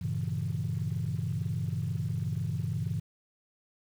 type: chord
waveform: sine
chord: G diminished seventh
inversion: none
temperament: equal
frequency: 98 / 116.54 / 138.59 / 164.81 Hz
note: G2 / Bb2 / Db3 / Fb3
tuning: 0 / 0 / 0 / 0 cents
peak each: -34 dBFS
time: 0.01-3 s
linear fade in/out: 10 ms
effects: tanh soft clip ceiling -22 dBFS + 9-bit